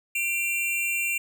square tone pair together, 2370 / 2741 Hz, D7 / F7, +15 / -33 cents, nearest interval minor third, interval 252 cents, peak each -28 / -28 dBFS, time 0.15-1.18 s, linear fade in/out 5 ms, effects none

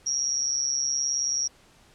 sine tone with amplitude modulation, 5660 Hz, F8, 22 cents sharp, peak -19 dBFS, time 0.06-1.48 s, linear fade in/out 10 ms, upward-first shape sine, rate 139 Hz, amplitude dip 100%, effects pink hiss -57 dBFS RMS until 1.94 s + low-pass 9000 Hz 12 dB/octave

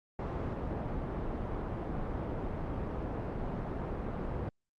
pink low-pass noise, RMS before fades -36 dBFS, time 0.19-4.49 s, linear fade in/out 2 ms, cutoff 860 Hz, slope 12 dB/octave, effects Opus 48 kbps

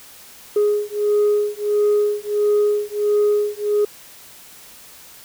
sine beating tone pair, 415.3 / 416.8 Hz, G#4 / G#4, 0 / +6 cents, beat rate 1.5 Hz, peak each -17 dBFS, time 0.56-3.85 s, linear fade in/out 5 ms, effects tanh soft clip ceiling -11 dBFS + white hiss -43 dBFS RMS until 5.24 s

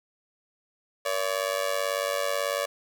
sawtooth tone with amplitude modulation, 569 Hz, C#5, 45 cents sharp, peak -18 dBFS, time 1.05-2.66 s, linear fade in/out 10 ms, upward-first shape sine, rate 98.2 Hz, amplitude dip 90%, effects none

